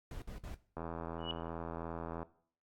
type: noise bursts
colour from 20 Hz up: brown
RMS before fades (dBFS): -44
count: 3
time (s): 0.11-0.546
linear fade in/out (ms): 2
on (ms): 110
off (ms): 53
type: click train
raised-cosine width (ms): 1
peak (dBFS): -27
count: 122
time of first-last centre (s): 0.77-2.23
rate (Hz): 82.9
type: tone with exponential growth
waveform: sine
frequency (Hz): 2933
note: F#7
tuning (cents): -16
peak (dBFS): -33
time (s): 1.18-1.31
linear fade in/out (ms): 1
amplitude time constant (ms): 28
effects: noise-tail reverb RT60 0.5 s tail -17 dB re dry + AAC 64 kbps